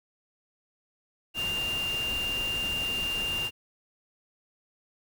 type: tone in noise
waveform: sine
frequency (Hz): 2794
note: F7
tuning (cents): 0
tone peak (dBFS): -28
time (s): 1.34-3.51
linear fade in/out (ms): 50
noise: pink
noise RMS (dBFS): -38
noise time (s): 1.34-3.51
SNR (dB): +7
effects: none